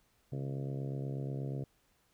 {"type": "harmonic tone", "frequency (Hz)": 68.3, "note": "C#2", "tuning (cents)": -25, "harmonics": [2, 3, 4, 5, 6, 7, 8, 9, 10], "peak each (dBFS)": [-36, -48, -46, -49, -48, -50, -54, -54, -57], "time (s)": [0.32, 1.64], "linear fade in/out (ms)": 5, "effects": ["pink hiss -72 dBFS RMS until 2.13 s"]}